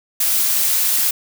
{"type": "noise", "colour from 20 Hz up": "blue", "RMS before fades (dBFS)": -17, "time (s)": [0.2, 1.11], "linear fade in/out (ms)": 5, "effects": []}